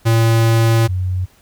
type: tone pair in turn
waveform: square / sine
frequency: 113.9 / 91.89 Hz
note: A#2 / F#2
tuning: -40 / -11 cents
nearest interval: major third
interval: 371 cents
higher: first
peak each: -11 / -16 dBFS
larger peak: first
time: 0.05-0.88 / 0.88-1.26 s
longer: first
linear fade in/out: 20 ms
effects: pink hiss -52 dBFS RMS until 1.41 s